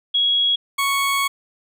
sine / 20% pulse tone pair in turn, 3322 / 1108.6 Hz, G#7 / C#6, 0 / 0 cents, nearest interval octave + perfect fifth, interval 1900 cents, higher first, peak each -15 / -13 dBFS, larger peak second, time 0.14-0.56 / 0.78-1.28 s, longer second, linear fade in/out 10 ms, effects none

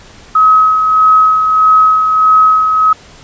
sine tone with tremolo, 1275 Hz, D#6, 42 cents sharp, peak -3 dBFS, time 0.35-2.93 s, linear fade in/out 5 ms, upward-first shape sine, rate 1.6 Hz, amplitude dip 45%, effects pink hiss -38 dBFS RMS until 3.23 s + resampled to 16000 Hz

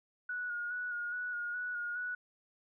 sine tone with vibrato, 1452 Hz, F#6, 33 cents flat, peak -35 dBFS, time 0.29-2.15 s, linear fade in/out 5 ms, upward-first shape square, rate 2.4 Hz, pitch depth 24 cents each way, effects none

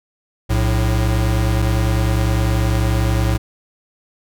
square tone pair together, 60.08 / 110 Hz, B1 / A2, -47 / 0 cents, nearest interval minor seventh, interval 1047 cents, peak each -18 dBFS, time 0.49-3.38 s, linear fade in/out 20 ms, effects none

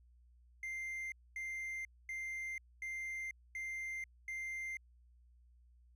triangle tone bursts, 2093 Hz, C7, in tune, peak -38 dBFS, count 6, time 0.63-4.77 s, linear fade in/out 2 ms, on 490 ms, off 240 ms, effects added 60 Hz sine -62 dBFS peak until 5.95 s

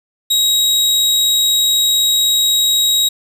sawtooth tone, 3811 Hz, A#7, 38 cents sharp, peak -8 dBFS, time 0.3-3.09 s, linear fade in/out 10 ms, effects resampled to 32000 Hz + 7-bit

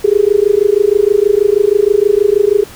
sine tone with amplitude modulation, 410 Hz, G#4, 22 cents flat, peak -3 dBFS, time 0.04-2.64 s, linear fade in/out 10 ms, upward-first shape sine, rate 26.3 Hz, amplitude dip 100%, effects pink hiss -35 dBFS RMS until 2.75 s

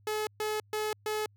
sawtooth tone bursts, 427.7 Hz, A4, 49 cents flat, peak -26 dBFS, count 4, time 0.07-1.26 s, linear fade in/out 2 ms, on 200 ms, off 130 ms, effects added 102 Hz sine -59 dBFS peak until 1.36 s

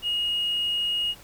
triangle tone with hard clipping, 2873 Hz, F7, 48 cents sharp, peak -23 dBFS, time 0.02-1.15 s, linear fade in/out 50 ms, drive 2 dB, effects pink hiss -49 dBFS RMS until 1.23 s

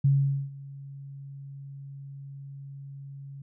sine tone with ADSR envelope, 138.59 Hz, C#3, in tune, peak -17 dBFS, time 0.04-3.42 s, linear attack 8 ms, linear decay 450 ms, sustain -22 dB, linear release 4 ms, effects none

